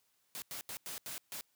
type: noise bursts at uneven times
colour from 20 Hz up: white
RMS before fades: -43 dBFS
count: 6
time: 0.35-0.42 / 0.51-0.61 / 0.69-0.77 / 0.86-0.98 / 1.06-1.18 / 1.32-1.41 s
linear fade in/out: 0 ms
effects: white hiss -75 dBFS RMS until 1.55 s + high-pass 80 Hz 12 dB/octave